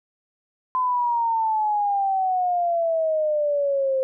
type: exponential sweep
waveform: sine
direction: down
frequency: 1024 to 523 Hz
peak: -19 dBFS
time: 0.75-4.03 s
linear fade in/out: 0 ms
effects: none